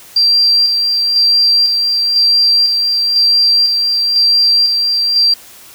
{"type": "tone with tremolo", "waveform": "sine", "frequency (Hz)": 4724, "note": "D8", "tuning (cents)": 9, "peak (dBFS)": -7, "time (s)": [0.16, 5.34], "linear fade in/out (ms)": 5, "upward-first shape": "square", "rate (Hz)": 1, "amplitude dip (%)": 35, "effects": ["white hiss -38 dBFS RMS until 5.74 s"]}